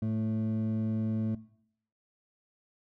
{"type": "tone pair together", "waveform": "triangle", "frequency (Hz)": [110, 220], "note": ["A2", "A3"], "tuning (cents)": [0, 0], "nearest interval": "octave", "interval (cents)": 1200, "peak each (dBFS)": -27, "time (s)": [0.02, 1.35], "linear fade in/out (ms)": 5, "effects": ["noise-tail reverb RT60 0.7 s tail -21 dB re dry", "tanh soft clip ceiling -25 dBFS"]}